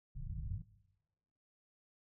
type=low-pass noise; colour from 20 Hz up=pink; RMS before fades=-42 dBFS; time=0.15-0.62 s; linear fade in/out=5 ms; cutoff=160 Hz; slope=48 dB/octave; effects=noise-tail reverb RT60 1.0 s tail -19 dB re dry